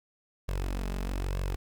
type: tone with flanger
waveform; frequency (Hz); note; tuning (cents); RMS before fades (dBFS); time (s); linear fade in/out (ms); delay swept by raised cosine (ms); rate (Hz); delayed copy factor
sawtooth; 46.52; F#1; +10; -32; 0.48-1.56; 10; 1.8 to 4.9; 1.1; +0.6
effects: 10-bit